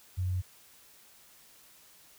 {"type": "tone", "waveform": "sine", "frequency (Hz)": 91.5, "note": "F#2", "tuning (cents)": -19, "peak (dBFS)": -28, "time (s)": [0.17, 0.42], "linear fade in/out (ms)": 20, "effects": ["white hiss -58 dBFS RMS until 2.18 s"]}